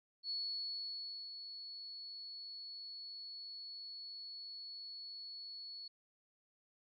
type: tone with ADSR envelope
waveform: sine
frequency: 4397 Hz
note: C#8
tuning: 15 cents flat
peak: -37 dBFS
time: 0.23-5.88 s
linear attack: 67 ms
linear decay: 1000 ms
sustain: -9 dB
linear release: 6 ms
effects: none